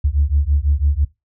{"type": "beating tone pair", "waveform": "sine", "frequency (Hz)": [69.3, 75.3], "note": ["C#2", "D2"], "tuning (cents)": [0, 44], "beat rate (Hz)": 6, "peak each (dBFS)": -16, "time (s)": [0.04, 1.05], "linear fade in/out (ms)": 10, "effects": ["noise-tail reverb RT60 0.2 s tail -20 dB re dry", "tanh soft clip ceiling -6 dBFS"]}